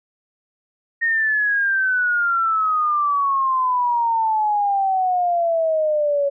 sine exponential sweep, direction down, 1858 to 558 Hz, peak -16 dBFS, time 1.01-6.3 s, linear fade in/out 20 ms, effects none

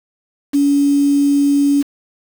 sine tone with quantisation, 283.5 Hz, C#4, 39 cents sharp, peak -10 dBFS, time 0.53-1.83 s, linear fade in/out 20 ms, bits 5, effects none

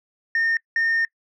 sine tone bursts at uneven times, 1825 Hz, A#6, 37 cents flat, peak -16 dBFS, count 2, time 0.35-0.57 / 0.76-1.05 s, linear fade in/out 2 ms, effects noise-tail reverb RT60 0.1 s tail -25 dB re dry + tanh soft clip ceiling -16 dBFS

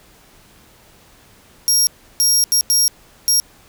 25% pulse tone bursts at uneven times, 5600 Hz, F8, 4 cents sharp, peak -7 dBFS, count 5, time 1.68-1.87 / 2.2-2.44 / 2.52-2.61 / 2.7-2.88 / 3.28-3.4 s, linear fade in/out 0 ms, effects pink hiss -49 dBFS RMS until 3.68 s

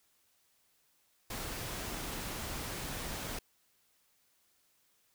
pink noise, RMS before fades -40 dBFS, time 1.3-3.39 s, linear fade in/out 5 ms, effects white hiss -72 dBFS RMS until 5.14 s

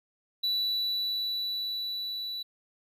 triangle tone with level ramp, 3951 Hz, B7, in tune, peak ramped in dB -24 to -32 dBFS, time 0.43-2.43 s, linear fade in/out 10 ms, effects none

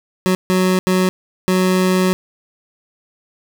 25% pulse tone bursts at uneven times, 185 Hz, F#3, in tune, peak -9 dBFS, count 4, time 0.26-0.35 / 0.5-0.79 / 0.87-1.09 / 1.48-2.13 s, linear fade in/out 0 ms, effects none

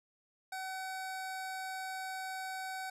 25% pulse tone, 757 Hz, F#5, 39 cents sharp, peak -35 dBFS, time 0.52-2.9 s, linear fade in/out 5 ms, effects resampled to 32000 Hz

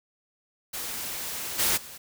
white noise with level steps, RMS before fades -34 / -24 / -43 dBFS, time 0.73-1.98 s, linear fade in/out 10 ms, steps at 1.58 / 1.76 s, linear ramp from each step 20 ms, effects none

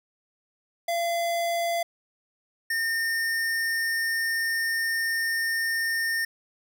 square tone pair in turn, 682 / 1820.7 Hz, F5 / A#6, -41 / -41 cents, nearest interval octave + perfect fourth, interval 1700 cents, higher second, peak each -25 dBFS, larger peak neither, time 0.88-1.83 / 2.7-6.25 s, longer second, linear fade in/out 5 ms, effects none

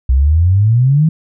sine exponential sweep, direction up, 61.74 to 163.4 Hz, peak -7 dBFS, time 0.09-1.09 s, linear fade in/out 5 ms, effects none

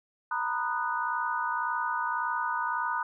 sine chord, B major seventh, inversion third, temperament just, 926 / 987.8 / 1234.7 / 1481.6 Hz, A#5 / B5 / D#6 / F#6, -12 / 0 / -14 / +2 cents, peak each -33 dBFS, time 0.31-3.03 s, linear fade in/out 5 ms, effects none

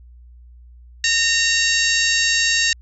harmonic tone with a mistuned harmonic, 918 Hz, A#5, 27 cents flat, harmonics 2 / 3 / 4 / 5 / 6 / 7 / 8, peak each -20 / -22 / -23 / -24 / -25 / -25 / -26 dBFS, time 1.04-2.73 s, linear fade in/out 2 ms, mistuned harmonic 4, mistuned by +66 cents, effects added 60 Hz sine -41 dBFS peak until 2.81 s

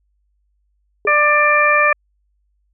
sine tone with exponential decay, 415.3 Hz, G#4, in tune, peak -16 dBFS, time 1.05-1.16 s, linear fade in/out 1 ms, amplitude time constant 22 ms
harmonic tone, 593 Hz, D5, 17 cents sharp, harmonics 1 / 2 / 3 / 4, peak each -18 / -15 / -16 / -16 dBFS, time 1.07-1.93 s, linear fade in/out 5 ms
effects added 50 Hz sine -61 dBFS peak until 2.73 s

